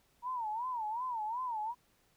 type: tone with vibrato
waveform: sine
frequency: 932.3 Hz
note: A#5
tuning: in tune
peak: -34 dBFS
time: 0.22-1.75 s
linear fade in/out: 50 ms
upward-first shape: sine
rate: 2.7 Hz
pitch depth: 170 cents each way
effects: pink hiss -71 dBFS RMS until 2.16 s